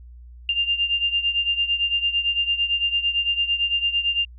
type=beating tone pair; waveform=sine; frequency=2794 / 2802.9 Hz; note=F7 / F7; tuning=0 / +6 cents; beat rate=8.9 Hz; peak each=-21 / -25 dBFS; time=0.49-4.25 s; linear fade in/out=2 ms; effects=added 60 Hz sine -40 dBFS peak until 4.38 s